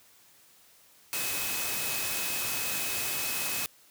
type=tone in noise; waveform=sine; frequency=2553 Hz; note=D#7; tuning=44 cents sharp; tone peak=-38 dBFS; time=1.13-3.66 s; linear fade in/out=0 ms; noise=white; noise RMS=-32 dBFS; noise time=1.13-3.66 s; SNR=-9 dB; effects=white hiss -59 dBFS RMS until 3.9 s + high-pass 60 Hz 12 dB/octave